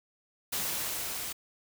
white noise with level ramp, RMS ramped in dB -32 to -37 dBFS, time 0.52-1.33 s, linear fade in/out 10 ms, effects none

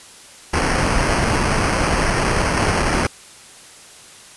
pink noise with sample-and-hold, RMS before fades -18 dBFS, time 0.53-3.07 s, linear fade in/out 5 ms, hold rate 3675 Hz, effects white hiss -42 dBFS RMS until 4.36 s + resampled to 24000 Hz

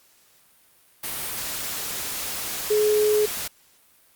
sine tone in noise, 423.4 Hz, G#4, 33 cents sharp, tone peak -17 dBFS, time 2.7-3.26 s, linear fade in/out 10 ms, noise white, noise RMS -30 dBFS, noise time 1.03-3.48 s, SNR +10 dB, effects white hiss -58 dBFS RMS until 4.15 s + Opus 48 kbps

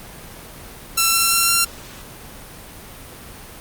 5% pulse tone with pitch steps, 1345 / 1353.6 / 1362.2 / 1370.9 Hz, E6 / E6 / F6 / F6, +34 / +45 / -44 / -33 cents, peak -3 dBFS, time 0.97-1.65 s, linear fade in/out 10 ms, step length 170 ms, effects pink hiss -38 dBFS RMS until 3.6 s + Opus 32 kbps

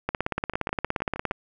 two click trains, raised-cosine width 0.5 ms, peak -10 / -20 dBFS, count 22 / 7, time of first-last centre 0.09-1.311 / 0.38-1.316 s, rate 17.2 / 6.41 Hz, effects none

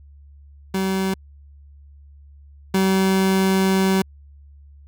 30% pulse tone pair in turn, 190.9 / 190.9 Hz, G3 / G3, -46 / -46 cents, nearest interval unison, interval 0 cents, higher neither, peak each -17 / -13 dBFS, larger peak second, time 0.74-1.14 / 2.74-4.02 s, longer second, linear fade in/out 5 ms, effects added 71 Hz sine -43 dBFS peak until 4.87 s

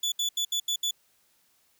30% pulse tone bursts at uneven times, 3458 Hz, A7, 31 cents flat, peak -23 dBFS, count 6, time 0.03-0.12 / 0.19-0.29 / 0.37-0.45 / 0.52-0.6 / 0.68-0.76 / 0.83-0.91 s, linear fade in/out 5 ms, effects white hiss -67 dBFS RMS until 1.79 s

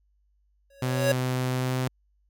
square tone with exponential growth, 554.4 Hz, C#5, in tune, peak -19 dBFS, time 0.7-1.12 s, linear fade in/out 5 ms, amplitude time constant 91 ms
sawtooth tone with pitch glide, 127.6 to 128.49 Hz, C3 to C3, -43 to -31 cents, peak -21 dBFS, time 0.82-1.88 s, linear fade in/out 5 ms, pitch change +12 cents, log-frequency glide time 1.53-1.72 s
effects added 50 Hz sine -64 dBFS peak until 2.29 s

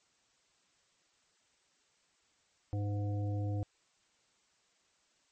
harmonic tone with a mistuned harmonic, 102.2 Hz, G#2, 27 cents flat, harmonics 1 / 3 / 5 / 7, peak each -32 / -42 / -46 / -49 dBFS, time 2.73-3.63 s, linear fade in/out 0 ms, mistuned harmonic 7, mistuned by +25 cents, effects white hiss -72 dBFS RMS until 5.31 s + MP3 32 kbps

